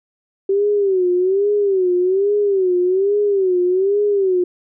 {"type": "tone with vibrato", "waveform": "sine", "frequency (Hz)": 384.4, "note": "G4", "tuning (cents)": -34, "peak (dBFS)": -13, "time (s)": [0.49, 4.44], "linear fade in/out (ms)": 5, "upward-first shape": "sine", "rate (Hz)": 1.2, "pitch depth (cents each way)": 130, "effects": []}